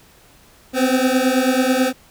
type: beating tone pair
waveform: 25% pulse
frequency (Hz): 253.5 / 262.7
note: B3 / C4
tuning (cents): +45 / +7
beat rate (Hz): 9.2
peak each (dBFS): -14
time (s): 0.73-1.93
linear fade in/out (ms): 50
effects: pink hiss -50 dBFS RMS until 2.1 s